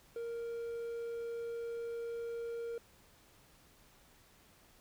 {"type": "tone", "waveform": "triangle", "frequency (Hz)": 466.2, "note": "A#4", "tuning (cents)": 0, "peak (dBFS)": -36, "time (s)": [0.16, 2.78], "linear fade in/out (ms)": 2, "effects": ["pink hiss -64 dBFS RMS until 4.8 s"]}